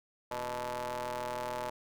sawtooth ring-modulated tone, 126.8 Hz, B2, 46 cents sharp, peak -28 dBFS, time 0.31-1.7 s, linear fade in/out 5 ms, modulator 741 Hz, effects none

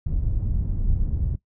pink low-pass noise, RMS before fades -23 dBFS, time 0.06-1.36 s, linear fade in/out 10 ms, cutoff 100 Hz, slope 12 dB/octave, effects noise-tail reverb RT60 0.1 s tail -17 dB re dry

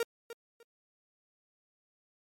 45% pulse tone with echo, 465.4 Hz, A#4, 3 cents flat, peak -28 dBFS, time 0-0.03 s, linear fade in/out 2 ms, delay 300 ms, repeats 2, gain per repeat -13 dB, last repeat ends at 0.63 s, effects MP3 64 kbps

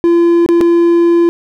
triangle tone with dropouts, 341.3 Hz, F4, 40 cents flat, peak -4 dBFS, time 0.04-1.29 s, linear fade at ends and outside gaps 0 ms, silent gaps 0.462-0.489 / 0.607-0.612 s, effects none

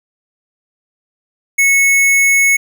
square tone, 2200 Hz, C#7, 14 cents flat, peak -9 dBFS, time 1.58-2.57 s, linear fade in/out 10 ms, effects 8-bit

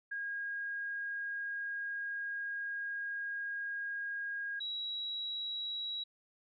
sine tone pair in turn, 1631 / 3879 Hz, G#6 / B7, -32 / -32 cents, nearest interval octave + minor third, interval 1500 cents, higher second, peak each -36 / -36 dBFS, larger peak neither, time 0.11-4.6 / 4.6-6.04 s, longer first, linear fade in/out 10 ms, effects none

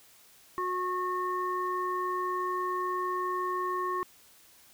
harmonic tone, 364.5 Hz, F#4, 26 cents flat, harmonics 1 / 3 / 5, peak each -34 / -30 / -42 dBFS, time 0.58-4.03 s, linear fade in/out 0 ms, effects white hiss -58 dBFS RMS until 4.73 s

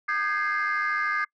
sine chord, Ab major seventh, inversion second, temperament equal with one note detuned, 1216.1 / 1568 / 1661.2 / 2093 Hz, Eb6 / G6 / Ab6 / C7, -40 / 0 / 0 / 0 cents, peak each -27 / -30 / -28 / -29 dBFS, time 0.08-1.25 s, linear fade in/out 10 ms, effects noise-tail reverb RT60 0.1 s tail -24 dB re dry + tanh soft clip ceiling -18 dBFS

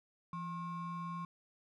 triangle ring-modulated tone, 622.3 Hz, D#5, in tune, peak -34 dBFS, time 0.33-1.25 s, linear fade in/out 2 ms, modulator 452 Hz, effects none

